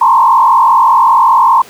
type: tone with frequency modulation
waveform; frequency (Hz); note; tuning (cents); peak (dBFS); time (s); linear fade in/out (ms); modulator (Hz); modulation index
sine; 987.8; B5; 0; -4; 0.01-1.62; 5; 45; 2.2
effects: pink hiss -36 dBFS RMS until 1.69 s + high-pass 200 Hz 12 dB/octave